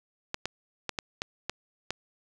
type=clicks; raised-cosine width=0.2 ms; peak=-13 dBFS; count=7; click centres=0.344 / 0.456 / 0.893 / 0.988 / 1.219 / 1.496 / 1.906 s; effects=none